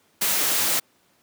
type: noise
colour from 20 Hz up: white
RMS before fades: -22 dBFS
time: 0.21-0.8 s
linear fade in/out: 10 ms
effects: pink hiss -62 dBFS RMS until 1.22 s + high-pass 150 Hz 12 dB/octave